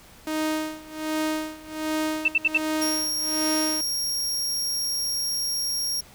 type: tone with tremolo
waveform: sawtooth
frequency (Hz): 311.4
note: D#4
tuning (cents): +2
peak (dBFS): -19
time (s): 0.27-3.81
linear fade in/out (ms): 2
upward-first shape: sine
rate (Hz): 1.3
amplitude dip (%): 90
type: tone bursts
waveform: sine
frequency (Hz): 2665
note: E7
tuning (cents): +18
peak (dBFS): -16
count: 4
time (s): 2.25-2.576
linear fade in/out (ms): 5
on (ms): 32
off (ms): 66
type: tone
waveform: sawtooth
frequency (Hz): 5588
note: F8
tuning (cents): 0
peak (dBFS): -22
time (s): 2.81-6.01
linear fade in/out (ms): 10
effects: pink hiss -50 dBFS RMS until 6.14 s